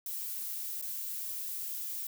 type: noise with dropouts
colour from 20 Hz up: violet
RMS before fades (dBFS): -38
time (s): 0.06-2.07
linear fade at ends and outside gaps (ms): 2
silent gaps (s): 0.815-0.823
effects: none